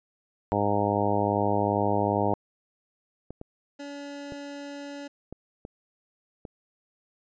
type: harmonic tone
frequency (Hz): 102.5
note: G#2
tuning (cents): -22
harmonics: 1 / 2 / 3 / 4 / 5 / 6 / 7 / 8 / 9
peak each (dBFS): -31 / -31 / -31 / -31 / -31 / -31 / -31 / -31 / -31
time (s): 0.52-2.34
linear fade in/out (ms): 0
type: clicks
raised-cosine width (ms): 2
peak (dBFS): -25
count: 6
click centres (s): 3.306 / 3.414 / 4.322 / 5.326 / 5.651 / 6.452
type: tone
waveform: 25% pulse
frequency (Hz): 284.9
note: C#4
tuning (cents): +48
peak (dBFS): -33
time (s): 3.79-5.08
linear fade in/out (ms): 10
effects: resampled to 16000 Hz